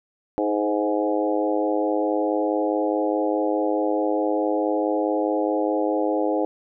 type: harmonic tone with a mistuned harmonic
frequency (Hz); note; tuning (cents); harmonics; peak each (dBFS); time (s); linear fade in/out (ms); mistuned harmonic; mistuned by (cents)
104.7; G#2; +15; 3 / 4 / 5 / 6 / 7 / 8; -24 / -27 / -25 / -30 / -30 / -31; 0.38-6.45; 0; 5; -17
effects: none